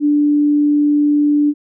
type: tone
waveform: sine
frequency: 293.7 Hz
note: D4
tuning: in tune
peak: -10 dBFS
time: 0-1.54 s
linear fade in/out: 50 ms
effects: none